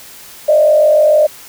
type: tone with frequency modulation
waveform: sine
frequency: 608 Hz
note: D#5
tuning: 40 cents flat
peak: -6 dBFS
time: 0.48-1.27 s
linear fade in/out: 10 ms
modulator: 46.7 Hz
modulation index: 0.67
effects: white hiss -36 dBFS RMS until 1.48 s